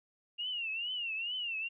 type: tone with vibrato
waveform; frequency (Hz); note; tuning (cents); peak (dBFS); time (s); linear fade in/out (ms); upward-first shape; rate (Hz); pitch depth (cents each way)
sine; 2800; F7; +4; -34; 0.38-1.69; 20; triangle; 2.3; 160
effects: none